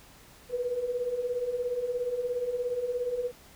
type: beating tone pair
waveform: sine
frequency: 476.4 / 493.4 Hz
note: A#4 / B4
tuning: +38 / -2 cents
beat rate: 17 Hz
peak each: -35 / -29 dBFS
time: 0.49-3.32 s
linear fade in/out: 50 ms
effects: pink hiss -54 dBFS RMS until 3.55 s